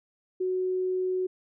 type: tone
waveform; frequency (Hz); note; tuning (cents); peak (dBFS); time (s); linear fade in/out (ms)
sine; 370; F#4; 0; -25; 0.4-1.27; 10
effects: none